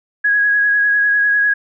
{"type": "tone with vibrato", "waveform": "sine", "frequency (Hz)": 1661.2, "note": "G#6", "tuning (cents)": 0, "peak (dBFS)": -11, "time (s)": [0.24, 1.54], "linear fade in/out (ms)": 10, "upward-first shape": "sine", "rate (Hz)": 10, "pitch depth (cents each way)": 20, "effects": []}